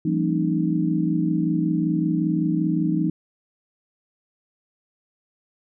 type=tone cluster; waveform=sine; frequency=168.7 / 194 / 226.4 / 269.2 / 308.9 Hz; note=E3 / G3 / A3 / C4 / D#4; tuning=+40 / -18 / +50 / +49 / -12 cents; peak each=-23 / -28 / -30 / -29 / -23 dBFS; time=0.05-3.1 s; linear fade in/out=5 ms; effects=none